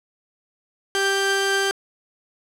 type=tone pair together; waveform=sawtooth; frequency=392.2 / 1573 Hz; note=G4 / G6; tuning=+1 / +6 cents; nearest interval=2 octaves; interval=2405 cents; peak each=-18 dBFS; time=0.95-1.71 s; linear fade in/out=0 ms; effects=low-pass 10000 Hz 12 dB/octave + 9-bit